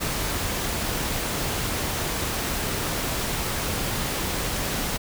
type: noise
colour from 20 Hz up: pink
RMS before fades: -27 dBFS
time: 0-4.98 s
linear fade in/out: 20 ms
effects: none